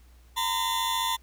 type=tone cluster; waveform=40% pulse; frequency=923 / 1017 / 3489 Hz; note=A#5 / C6 / A7; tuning=-17 / -50 / -15 cents; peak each=-29 dBFS; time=0.36-1.17 s; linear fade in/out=20 ms; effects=added 60 Hz sine -52 dBFS peak until 1.22 s + pink hiss -63 dBFS RMS until 1.22 s